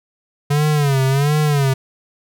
square tone with vibrato, 142.1 Hz, C#3, 43 cents sharp, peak -14 dBFS, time 0.5-1.74 s, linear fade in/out 10 ms, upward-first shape sine, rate 1.4 Hz, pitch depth 120 cents each way, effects none

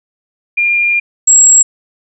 sine tone pair in turn, 2404 / 7632 Hz, D7 / A#8, +40 / +40 cents, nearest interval octave + minor sixth, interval 2000 cents, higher second, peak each -9 / -3 dBFS, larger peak second, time 0.57-1 / 1.27-1.63 s, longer first, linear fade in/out 10 ms, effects none

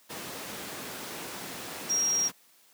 sine tone in noise, 5630 Hz, F8, 13 cents sharp, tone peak -24 dBFS, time 1.89-2.29 s, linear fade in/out 20 ms, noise pink, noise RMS -38 dBFS, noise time 0.09-2.32 s, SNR +11 dB, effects white hiss -61 dBFS RMS until 2.73 s + high-pass 200 Hz 12 dB/octave

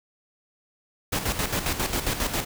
pink noise with tremolo, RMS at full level -25 dBFS, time 1.12-2.45 s, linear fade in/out 10 ms, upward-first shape square, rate 7.4 Hz, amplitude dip 60%, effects none

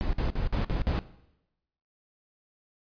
brown noise bursts, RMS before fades -27 dBFS, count 6, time 0.01-0.99 s, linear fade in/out 0 ms, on 120 ms, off 52 ms, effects noise-tail reverb RT60 0.9 s tail -17 dB re dry + resampled to 11025 Hz

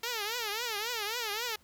5% pulse tone with vibrato, 446.7 Hz, A4, 26 cents sharp, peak -21 dBFS, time 0.03-1.56 s, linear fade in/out 5 ms, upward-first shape triangle, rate 3.7 Hz, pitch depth 200 cents each way, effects pink hiss -64 dBFS RMS until 1.63 s

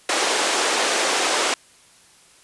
pink band-pass noise, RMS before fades -21 dBFS, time 0.09-1.54 s, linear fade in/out 2 ms, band 370 to 9000 Hz, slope 24 dB/octave, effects white hiss -52 dBFS RMS until 2.43 s + resampled to 24000 Hz

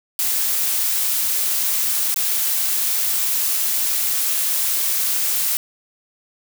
blue noise with dropouts, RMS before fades -20 dBFS, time 0.19-5.57 s, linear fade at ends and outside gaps 1 ms, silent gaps 2.143-2.161 s, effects none

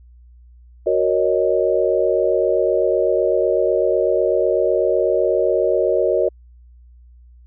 sine chord, D# minor seventh, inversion first, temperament equal, 370 / 466.2 / 554.4 / 622.3 Hz, F#4 / A#4 / C#5 / D#5, 0 / 0 / 0 / 0 cents, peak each -20 dBFS, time 0.86-6.29 s, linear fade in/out 10 ms, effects added 60 Hz sine -43 dBFS peak until 7.46 s

